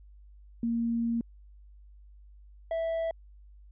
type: tone pair in turn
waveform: sine / triangle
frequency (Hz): 232.4 / 657.3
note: A#3 / E5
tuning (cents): -5 / -5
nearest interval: octave + tritone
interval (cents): 1800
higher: second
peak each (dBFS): -26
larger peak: neither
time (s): 0.63-1.21 / 2.71-3.11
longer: first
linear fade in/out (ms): 2
effects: added 50 Hz sine -50 dBFS peak until 3.71 s + resampled to 8000 Hz